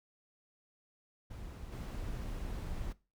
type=noise with level steps; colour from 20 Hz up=brown; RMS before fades=-45 / -40 dBFS; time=1.3-2.93 s; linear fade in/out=10 ms; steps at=1.72 s; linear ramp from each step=5 ms; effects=noise-tail reverb RT60 0.3 s tail -20 dB re dry